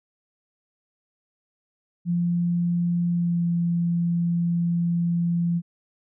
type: tone with pitch glide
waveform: sine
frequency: 173.2 to 171.21 Hz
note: F3 to F3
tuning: -14 to -34 cents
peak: -20 dBFS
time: 2.05-5.62 s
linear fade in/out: 50 ms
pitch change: -20 cents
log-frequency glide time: 3.1-3.45 s
effects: none